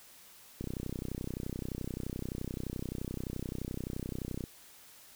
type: click train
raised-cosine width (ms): 3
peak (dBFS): -24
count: 122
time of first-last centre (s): 0.61-4.439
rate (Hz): 31.6
effects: white hiss -56 dBFS RMS until 5.15 s